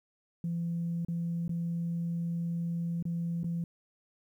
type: tone with dropouts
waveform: sine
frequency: 169.4 Hz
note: E3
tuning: 48 cents sharp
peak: -29 dBFS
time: 0.44-3.64 s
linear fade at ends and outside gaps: 2 ms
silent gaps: 1.049-1.084 / 1.48-1.493 / 3.026-3.053 / 3.433-3.443 s
effects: tanh soft clip ceiling -26 dBFS + 11-bit